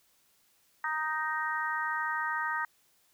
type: harmonic tone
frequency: 311.1 Hz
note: D#4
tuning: in tune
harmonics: 3 / 4 / 5 / 6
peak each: -35 / -35 / -35 / -35 dBFS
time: 0.84-2.65 s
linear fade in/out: 2 ms
effects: white hiss -68 dBFS RMS until 3.13 s